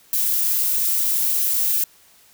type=noise; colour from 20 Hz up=violet; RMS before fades=-20 dBFS; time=0.13-1.84 s; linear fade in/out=2 ms; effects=white hiss -53 dBFS RMS until 2.33 s